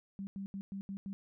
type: tone bursts at uneven times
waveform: sine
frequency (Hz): 196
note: G3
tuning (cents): 0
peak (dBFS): -38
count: 6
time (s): 0.19-0.27 / 0.36-0.46 / 0.54-0.61 / 0.72-0.81 / 0.89-0.97 / 1.06-1.13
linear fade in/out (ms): 0
effects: none